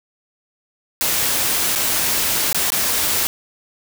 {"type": "noise with dropouts", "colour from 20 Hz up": "white", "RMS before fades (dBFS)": -19, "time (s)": [1.01, 3.27], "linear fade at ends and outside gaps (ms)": 0, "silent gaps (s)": [[1.752, 1.758], [2.528, 2.546], [2.703, 2.72]], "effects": []}